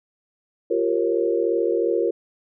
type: chord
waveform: sine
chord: G half-diminished seventh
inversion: third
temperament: equal with one note detuned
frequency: 349.2 / 392 / 466.2 / 544.5 Hz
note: F4 / G4 / Bb4 / Db5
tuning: 0 / 0 / 0 / -31 cents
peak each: -23 / -26 / -22 / -27 dBFS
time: 0.7-2.11 s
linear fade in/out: 10 ms
effects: none